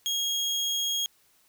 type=tone; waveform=30% pulse; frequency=3275 Hz; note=G#7; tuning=25 cents flat; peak=-23 dBFS; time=0.06-1.06 s; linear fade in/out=0 ms; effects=white hiss -64 dBFS RMS until 1.48 s